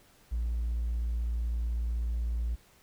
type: tone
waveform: triangle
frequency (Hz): 58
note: A#1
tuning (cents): -8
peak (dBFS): -25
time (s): 0.31-2.56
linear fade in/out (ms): 20
effects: tanh soft clip ceiling -24 dBFS + pink hiss -61 dBFS RMS until 2.82 s